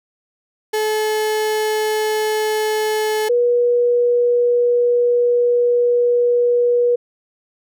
35% pulse / sine tone pair in turn, 430.5 / 483.3 Hz, A4 / B4, -38 / -38 cents, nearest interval major second, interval 200 cents, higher second, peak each -15 / -12 dBFS, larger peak second, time 0.73-3.29 / 3.29-6.96 s, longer second, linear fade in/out 10 ms, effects none

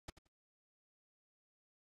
pink noise with echo, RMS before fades -45 dBFS, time 0.08-0.1 s, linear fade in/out 5 ms, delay 87 ms, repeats 2, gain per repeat -14 dB, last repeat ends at 0.274 s, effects low-pass 8000 Hz 12 dB/octave + AAC 64 kbps

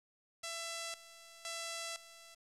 5% pulse tone with tremolo, 668 Hz, E5, 23 cents sharp, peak -29 dBFS, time 0.43-2.35 s, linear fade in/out 10 ms, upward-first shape square, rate 0.98 Hz, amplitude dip 80%, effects resampled to 32000 Hz + 10-bit

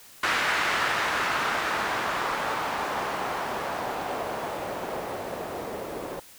blue noise with low-pass filter sweep, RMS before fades -29 dBFS, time 0.23-6.2 s, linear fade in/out 5 ms, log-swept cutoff 1700 to 490 Hz, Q 1.3, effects white hiss -50 dBFS RMS until 6.38 s

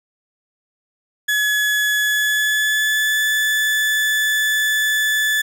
35% pulse tone with pitch glide, 1700 to 1736.7 Hz, G#6 to A6, +40 to -23 cents, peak -14 dBFS, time 1.28-5.42 s, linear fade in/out 10 ms, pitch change +37 cents, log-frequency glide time 2-3.21 s, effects none

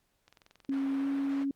click train, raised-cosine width 0.2 ms, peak -38 dBFS, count 12, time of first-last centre 0.28-0.787 s, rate 21.7 Hz
sine tone with pitch glide, 273 to 276.5 Hz, C#4 to C#4, -26 to -4 cents, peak -28 dBFS, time 0.69-1.51 s, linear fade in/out 2 ms, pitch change +22 cents, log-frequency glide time 0.99-1.06 s
white band-pass noise, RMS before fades -48 dBFS, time 0.71-1.45 s, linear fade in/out 20 ms, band 200 to 1600 Hz, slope 12 dB/octave
effects pink hiss -75 dBFS RMS until 1.55 s + Opus 48 kbps

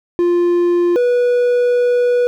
triangle tone pair in turn, 349.2 / 488.5 Hz, F4 / B4, 0 / -19 cents, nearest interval tritone, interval 581 cents, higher second, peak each -9 dBFS, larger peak neither, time 0.19-0.96 / 0.96-2.27 s, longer second, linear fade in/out 0 ms, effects none

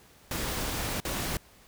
pink noise with dropouts, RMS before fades -32 dBFS, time 0.31-1.37 s, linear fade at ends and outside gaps 2 ms, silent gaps 1.002-1.05 s, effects pink hiss -57 dBFS RMS until 1.67 s

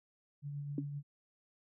sine tone with tremolo, 143.7 Hz, D3, 37 cents flat, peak -37 dBFS, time 0.42-1.03 s, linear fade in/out 50 ms, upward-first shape triangle, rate 7.7 Hz, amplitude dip 35%
sine tone with exponential decay, 280.5 Hz, C#4, 21 cents sharp, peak -28 dBFS, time 0.78-0.85 s, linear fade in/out 2 ms, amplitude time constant 15 ms
effects none

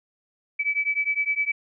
sine beating tone pair, 2293 / 2302.8 Hz, D7 / D7, -42 / -35 cents, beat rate 9.8 Hz, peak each -25 dBFS, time 0.59-1.52 s, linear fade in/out 10 ms, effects none

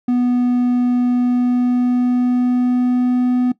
triangle tone with pitch glide, 246.1 to 249.1 Hz, B3 to B3, -6 to +15 cents, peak -11 dBFS, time 0.08-3.52 s, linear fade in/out 5 ms, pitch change +21 cents, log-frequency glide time 1.14-3.36 s, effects noise-tail reverb RT60 0.1 s tail -17 dB re dry

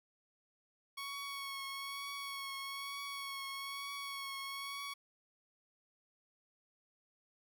15% pulse tone with vibrato, 1108.7 Hz, C#6, in tune, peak -35 dBFS, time 0.97-4.94 s, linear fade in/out 10 ms, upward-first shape triangle, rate 1.1 Hz, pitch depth 26 cents each way, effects none

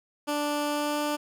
15% pulse tone with pitch glide, 293.7 to 295.9 Hz, D4 to D4, 0 to +13 cents, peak -20 dBFS, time 0.27-1.17 s, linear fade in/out 20 ms, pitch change +13 cents, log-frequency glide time 0.68-1 s, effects none

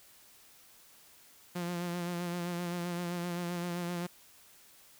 sawtooth tone with vibrato, 174.61 Hz, F3, in tune, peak -30 dBFS, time 1.55-4.07 s, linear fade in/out 10 ms, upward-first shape sine, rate 7.7 Hz, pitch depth 33 cents each way, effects white hiss -59 dBFS RMS until 4.99 s

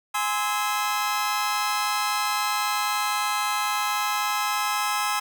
sawtooth chord, Ab augmented, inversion none, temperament just, 830.6 / 1038.3 / 1297.8 Hz, Ab5 / C6 / E6, 0 / -14 / -27 cents, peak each -24 dBFS, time 0.14-5.2 s, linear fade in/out 10 ms, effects none

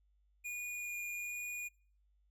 square tone with vibrato, 2438 Hz, D#7, 36 cents flat, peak -40 dBFS, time 0.44-1.69 s, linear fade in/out 20 ms, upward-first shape sine, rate 1.2 Hz, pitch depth 8 cents each way, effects noise-tail reverb RT60 0.5 s tail -26 dB re dry + added 50 Hz sine -69 dBFS peak until 2.3 s

